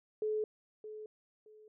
sine tone with echo, 429.2 Hz, A4, 43 cents flat, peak -31 dBFS, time 0.22-0.44 s, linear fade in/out 2 ms, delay 620 ms, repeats 2, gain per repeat -12 dB, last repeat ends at 1.68 s, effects none

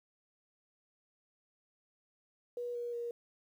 sine tone with pitch steps, 483.9 / 478.6 / 473.4 Hz, B4 / A#4 / A#4, -35 / +46 / +27 cents, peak -36 dBFS, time 2.57-3.11 s, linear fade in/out 2 ms, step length 180 ms, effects 11-bit

